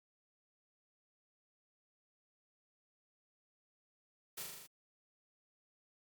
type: noise with echo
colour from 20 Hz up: white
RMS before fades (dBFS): -44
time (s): 4.37-4.43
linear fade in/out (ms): 10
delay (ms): 40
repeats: 6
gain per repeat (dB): -2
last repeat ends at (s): 4.67
effects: Opus 48 kbps